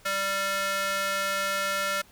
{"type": "ring-modulated tone", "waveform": "sawtooth", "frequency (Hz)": 392, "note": "G4", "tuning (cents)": 0, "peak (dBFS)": -19, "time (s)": [0.05, 2.02], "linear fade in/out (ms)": 10, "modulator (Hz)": 980, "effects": ["pink hiss -56 dBFS RMS until 2.11 s"]}